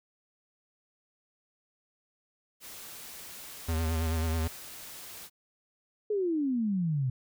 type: noise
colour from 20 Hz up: white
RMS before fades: -45 dBFS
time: 2.6-5.3 s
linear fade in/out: 50 ms
type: tone with vibrato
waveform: square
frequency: 81 Hz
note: E2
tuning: 30 cents flat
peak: -28 dBFS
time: 3.68-4.48 s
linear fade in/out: 10 ms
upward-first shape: sine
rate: 9.2 Hz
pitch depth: 44 cents each way
type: exponential sweep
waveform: sine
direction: down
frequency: 433.1 to 123.47 Hz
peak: -26 dBFS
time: 6.1-7.1 s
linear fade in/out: 5 ms
effects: none